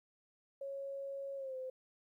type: tone with pitch glide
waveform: sine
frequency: 551 to 517.1 Hz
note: C#5 to C5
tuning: -11 to -20 cents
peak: -40 dBFS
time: 0.61-1.7 s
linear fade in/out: 5 ms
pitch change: -109 cents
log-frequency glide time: 1.36-1.56 s
effects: 13-bit